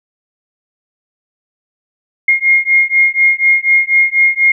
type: beating tone pair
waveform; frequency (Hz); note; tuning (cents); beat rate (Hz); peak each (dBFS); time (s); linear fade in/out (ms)
sine; 2136 / 2140.1; C7 / C7; +35 / +39; 4.1; -11; 2.28-4.52; 5
effects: none